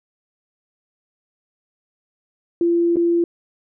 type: tone with dropouts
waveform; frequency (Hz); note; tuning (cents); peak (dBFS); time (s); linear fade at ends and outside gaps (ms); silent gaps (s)
sine; 341.6; F4; -38; -14; 2.61-3.24; 2; 2.959-2.968
effects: none